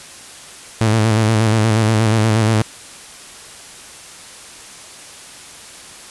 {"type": "tone with vibrato", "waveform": "sawtooth", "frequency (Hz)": 110, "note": "A2", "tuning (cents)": 0, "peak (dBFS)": -8, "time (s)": [0.81, 2.62], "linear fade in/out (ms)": 0, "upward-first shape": "square", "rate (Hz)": 8.4, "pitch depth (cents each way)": 44, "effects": ["white hiss -37 dBFS RMS until 6.1 s", "resampled to 24000 Hz"]}